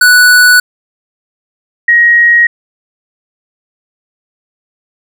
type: tone pair in turn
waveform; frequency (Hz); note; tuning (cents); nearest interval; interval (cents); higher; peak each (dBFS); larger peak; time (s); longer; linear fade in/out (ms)
square / sine; 1480 / 1888; F#6 / A#6; 0 / +22; major third; 422; second; -3; neither; 0.01-0.6 / 1.88-2.47; neither; 5
effects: none